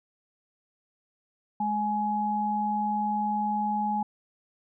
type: tone pair together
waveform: sine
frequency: 210 / 840 Hz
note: G#3 / G#5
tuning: +19 / +19 cents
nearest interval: 2 octaves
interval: 2400 cents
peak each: -30 / -26 dBFS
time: 1.6-4.03 s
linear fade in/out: 5 ms
effects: none